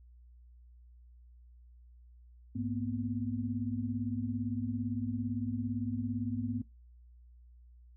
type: tone cluster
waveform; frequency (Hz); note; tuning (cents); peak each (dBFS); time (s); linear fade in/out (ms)
sine; 102.9 / 233.1 / 250.8; G#2 / A#3 / B3; -16 / 0 / +27; -37 / -37 / -36; 2.55-6.62; 10
effects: noise-tail reverb RT60 0.2 s tail -20 dB re dry + added 60 Hz sine -54 dBFS peak until 7.96 s